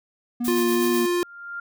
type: tone with vibrato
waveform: triangle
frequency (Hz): 239.3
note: A#3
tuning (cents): +46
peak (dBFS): -21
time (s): 0.4-1.06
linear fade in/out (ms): 10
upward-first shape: sine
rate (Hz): 2.6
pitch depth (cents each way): 27
type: noise with tremolo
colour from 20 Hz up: blue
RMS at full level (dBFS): -31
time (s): 0.44-1.07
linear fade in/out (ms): 10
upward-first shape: sine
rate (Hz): 8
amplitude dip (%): 55
type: tone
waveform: square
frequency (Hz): 351.8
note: F4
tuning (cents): +13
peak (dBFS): -21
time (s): 0.48-1.23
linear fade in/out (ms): 0
type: tone with exponential growth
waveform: sine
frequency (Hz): 1396.9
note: F6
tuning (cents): 0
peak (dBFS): -28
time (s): 0.72-1.6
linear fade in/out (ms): 5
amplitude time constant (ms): 190
effects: none